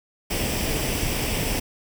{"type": "noise with comb filter", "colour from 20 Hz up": "pink", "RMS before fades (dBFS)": -25, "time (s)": [0.3, 1.6], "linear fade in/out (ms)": 10, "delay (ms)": 0.37, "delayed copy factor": 0.55, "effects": []}